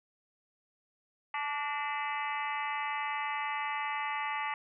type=harmonic tone with a mistuned harmonic; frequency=290.2 Hz; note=D4; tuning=21 cents flat; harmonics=3 / 4 / 5 / 6 / 7 / 8 / 9 / 10; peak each=-36 / -38 / -48 / -43 / -38 / -45 / -44 / -49 dBFS; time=1.34-4.54 s; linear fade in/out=2 ms; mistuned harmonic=6; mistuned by=+67 cents; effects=none